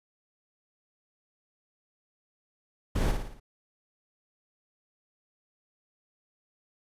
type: noise with echo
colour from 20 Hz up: brown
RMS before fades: -26 dBFS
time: 2.95-3.12 s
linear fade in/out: 10 ms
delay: 56 ms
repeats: 5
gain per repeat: -5 dB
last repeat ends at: 3.4 s
effects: resampled to 32000 Hz